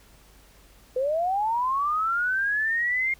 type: linear sweep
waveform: sine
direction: up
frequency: 493.9 to 2134 Hz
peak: -22 dBFS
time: 0.96-3.14 s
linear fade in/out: 5 ms
effects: added 49 Hz sine -55 dBFS peak until 3.19 s + pink hiss -56 dBFS RMS until 3.19 s